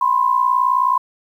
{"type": "tone pair together", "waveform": "sine", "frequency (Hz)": [997, 1056.3], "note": ["B5", "C6"], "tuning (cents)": [16, 16], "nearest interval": "minor second", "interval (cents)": 100, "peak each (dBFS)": -16, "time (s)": [0.01, 0.98], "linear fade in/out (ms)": 5, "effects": ["8-bit"]}